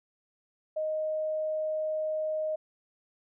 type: tone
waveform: sine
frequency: 622.3 Hz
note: D#5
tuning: in tune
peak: -28 dBFS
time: 0.76-2.56 s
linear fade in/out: 10 ms
effects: none